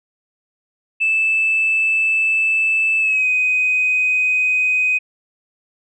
sine tone with pitch glide, 2631 to 2506 Hz, E7 to D#7, -4 to +12 cents, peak -13 dBFS, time 1-4.99 s, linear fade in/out 20 ms, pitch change -84 cents, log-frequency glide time 2.99-3.27 s, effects tanh soft clip ceiling -9 dBFS

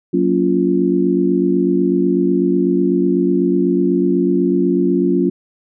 sine chord, Gb major seventh, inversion none, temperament equal with one note detuned, 185 / 233.1 / 281.1 / 349.2 Hz, Gb3 / Bb3 / Db4 / F4, 0 / 0 / +24 / 0 cents, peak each -18 / -22 / -17 / -16 dBFS, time 0.13-5.3 s, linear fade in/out 10 ms, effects none

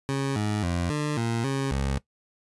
20% pulse tone with pitch steps, 137 / 105.3 / 86.8 / 149.3 / 115.7 / 136.2 / 68.1 Hz, C#3 / G#2 / F2 / D3 / A#2 / C#3 / C#2, -20 / +24 / -10 / +29 / -13 / -30 / -30 cents, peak -20 dBFS, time 0.09-1.98 s, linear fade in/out 0 ms, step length 270 ms, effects noise-tail reverb RT60 0.1 s tail -18 dB re dry + resampled to 24000 Hz

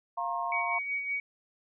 sine chord, F suspended fourth, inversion none, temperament equal with one note detuned, 698.5 / 932.3 / 1074.1 Hz, F5 / Bb5 / C6, 0 / 0 / +45 cents, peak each -34 dBFS, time 0.17-0.79 s, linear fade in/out 10 ms
sine tone with tremolo, 2254 Hz, C#7, 28 cents sharp, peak -28 dBFS, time 0.52-1.2 s, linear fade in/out 2 ms, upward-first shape sine, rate 5.3 Hz, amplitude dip 50%
effects none

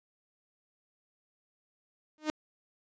sawtooth tone with exponential growth, 307.2 Hz, D#4, 22 cents flat, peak -21 dBFS, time 2.18-2.3 s, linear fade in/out 0 ms, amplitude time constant 24 ms, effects resampled to 16000 Hz

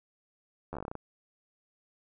slowing click train, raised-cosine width 1 ms, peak -24 dBFS, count 11, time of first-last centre 0.73-0.953 s, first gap 11 ms, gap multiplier 1.15, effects none

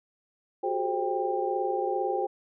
sine tone cluster, 365.9 / 388.3 / 423.6 / 527 / 793 Hz, F#4 / G4 / G#4 / C5 / G5, -19 / -16 / +34 / +12 / +20 cents, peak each -31 / -36 / -33 / -33 / -30 dBFS, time 0.63-2.27 s, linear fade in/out 10 ms, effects none

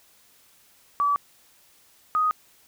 sine tone pair in turn, 1150 / 1247.6 Hz, D6 / D#6, -37 / +4 cents, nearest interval minor second, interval 141 cents, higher second, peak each -19 dBFS, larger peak neither, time 1-1.16 / 2.15-2.31 s, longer neither, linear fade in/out 0 ms, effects white hiss -58 dBFS RMS until 2.67 s

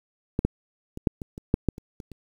clicks, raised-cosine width 3 ms, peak -10 / -8 / -22 / -6 / -21 / -24 / -6 / -8 / -26 / -26 / -29 dBFS, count 11, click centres 0.391 / 0.45 / 0.974 / 1.072 / 1.218 / 1.379 / 1.541 / 1.687 / 1.781 / 2.002 / 2.117 s, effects 8-bit

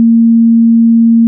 sine tone, 229.6 Hz, A#3, 26 cents flat, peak -3 dBFS, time 0-1.27 s, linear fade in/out 0 ms, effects none

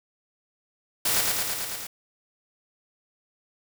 white noise with echo, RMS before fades -24 dBFS, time 1.05-1.21 s, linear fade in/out 5 ms, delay 110 ms, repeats 6, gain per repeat -2 dB, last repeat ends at 1.87 s, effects none

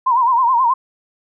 sine tone with vibrato, 987.8 Hz, B5, in tune, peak -11 dBFS, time 0.06-0.74 s, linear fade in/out 10 ms, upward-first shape sine, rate 9.4 Hz, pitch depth 120 cents each way, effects none

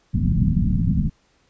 white low-pass noise, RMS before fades -19 dBFS, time 0.13-1.1 s, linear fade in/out 20 ms, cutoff 220 Hz, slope 48 dB/octave, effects pink hiss -62 dBFS RMS until 1.49 s + resampled to 16000 Hz

